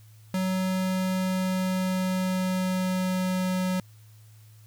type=tone with pitch glide; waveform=square; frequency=186.7 to 184.56 Hz; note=F#3 to F#3; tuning=+16 to -4 cents; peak=-25 dBFS; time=0.34-3.8 s; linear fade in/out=2 ms; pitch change=-20 cents; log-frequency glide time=0.71-3.67 s; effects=added 108 Hz sine -49 dBFS peak until 4.66 s + white hiss -61 dBFS RMS until 4.66 s